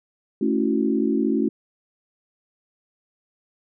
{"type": "chord", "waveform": "sine", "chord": "F# minor seventh", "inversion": "first", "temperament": "equal", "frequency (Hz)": [220, 277.2, 329.6, 370], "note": ["A3", "C#4", "E4", "F#4"], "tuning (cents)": [0, 0, 0, 0], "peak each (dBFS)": [-23, -23, -25, -26], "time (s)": [0.41, 1.49], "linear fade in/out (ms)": 5, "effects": []}